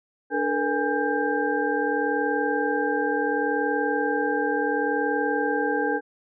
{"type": "tone cluster", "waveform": "sine", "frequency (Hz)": [292.6, 439, 479.7, 821, 1581], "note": ["D4", "A4", "A#4", "G#5", "G6"], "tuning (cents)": [-6, -4, 50, -20, 14], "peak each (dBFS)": -28, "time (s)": [0.3, 6.01], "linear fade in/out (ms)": 50, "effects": []}